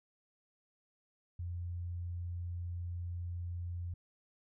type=tone; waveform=sine; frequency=87.31 Hz; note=F2; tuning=in tune; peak=-37 dBFS; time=1.39-3.94 s; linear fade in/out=5 ms; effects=none